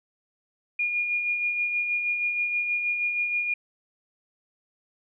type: tone with tremolo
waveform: sine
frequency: 2430 Hz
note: D#7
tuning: 42 cents flat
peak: -22 dBFS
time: 0.79-3.54 s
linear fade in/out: 5 ms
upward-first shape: sine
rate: 6.3 Hz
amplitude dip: 40%
effects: none